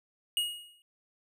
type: tone with exponential decay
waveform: square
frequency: 2878 Hz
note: F#7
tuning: 49 cents flat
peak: -25 dBFS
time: 0.37-0.82 s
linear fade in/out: 1 ms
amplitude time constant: 97 ms
effects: none